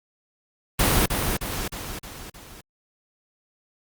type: noise with echo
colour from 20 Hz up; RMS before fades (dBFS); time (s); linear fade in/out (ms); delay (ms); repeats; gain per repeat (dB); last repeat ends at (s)
pink; -19; 0.79-1.06; 5; 310; 5; -5; 2.61
effects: Opus 32 kbps